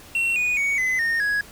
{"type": "tone with pitch steps", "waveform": "triangle", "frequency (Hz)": [2723, 2468, 2237, 2028, 1838.5, 1666.5], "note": ["F7", "D#7", "C#7", "B6", "A#6", "G#6"], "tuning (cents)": [-44, -15, 15, 45, -24, 5], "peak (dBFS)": -18, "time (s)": [0.15, 1.41], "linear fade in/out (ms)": 2, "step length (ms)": 210, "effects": ["pink hiss -45 dBFS RMS until 1.51 s"]}